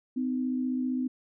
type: tone pair together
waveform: sine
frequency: 254.6 / 309.9 Hz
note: C4 / D#4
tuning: -47 / -7 cents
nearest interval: minor third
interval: 340 cents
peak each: -27 / -36 dBFS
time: 0.16-1.08 s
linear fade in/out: 10 ms
effects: none